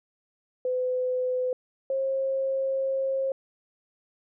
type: tone pair in turn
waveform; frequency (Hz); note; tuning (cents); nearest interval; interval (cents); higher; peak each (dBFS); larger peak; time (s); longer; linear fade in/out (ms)
sine; 506 / 536.1; B4 / C5; +42 / +42; minor second; 100; second; -24; neither; 0.65-1.53 / 1.9-3.32; second; 2
effects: none